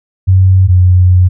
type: tone pair in turn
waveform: sine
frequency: 94 / 90.85 Hz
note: F#2 / F#2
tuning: +28 / -31 cents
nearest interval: minor second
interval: 59 cents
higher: first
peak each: -3 / -3 dBFS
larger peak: neither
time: 0.27-0.68 / 0.68-1.29 s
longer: second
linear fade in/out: 20 ms
effects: none